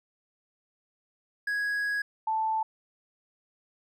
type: tone pair in turn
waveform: triangle / sine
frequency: 1661.2 / 880 Hz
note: G#6 / A5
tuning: 0 / 0 cents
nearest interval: major seventh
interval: 1100 cents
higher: first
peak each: -25 dBFS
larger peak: neither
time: 1.47-2.02 / 2.27-2.63 s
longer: first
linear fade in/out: 5 ms
effects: none

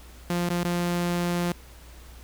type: tone with dropouts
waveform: sawtooth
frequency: 174.61 Hz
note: F3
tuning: in tune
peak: -20 dBFS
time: 0.3-1.52 s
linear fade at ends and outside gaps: 2 ms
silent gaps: 0.491-0.502 / 0.635-0.647 s
effects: added 60 Hz sine -45 dBFS peak until 2.23 s + pink hiss -51 dBFS RMS until 2.23 s

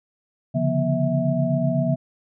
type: tone cluster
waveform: sine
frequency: 138.1 / 146.1 / 174.1 / 241.2 / 651 Hz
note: C#3 / D3 / F3 / B3 / E5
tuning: -6 / -9 / -5 / -41 / -22 cents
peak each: -25 dBFS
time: 0.54-1.96 s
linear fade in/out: 20 ms
effects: none

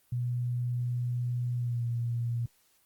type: tone with pitch glide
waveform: sine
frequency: 122.3 to 118.41 Hz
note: B2 to A#2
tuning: -16 to +28 cents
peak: -28 dBFS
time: 0.12-2.46 s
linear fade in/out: 5 ms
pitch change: -56 cents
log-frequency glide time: 1.55-1.84 s
effects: white hiss -67 dBFS RMS until 2.85 s + Opus 32 kbps

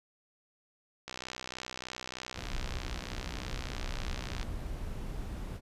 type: click train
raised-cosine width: 0.2 ms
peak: -22 dBFS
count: 213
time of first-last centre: 1.08-4.429 s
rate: 63.3 Hz
type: noise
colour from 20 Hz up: brown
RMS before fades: -38 dBFS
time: 2.34-5.61 s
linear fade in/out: 50 ms
effects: resampled to 32000 Hz

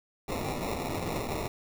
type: noise with sample-and-hold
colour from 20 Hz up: violet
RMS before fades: -33 dBFS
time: 0.28-1.48 s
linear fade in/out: 5 ms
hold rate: 1575 Hz
effects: none

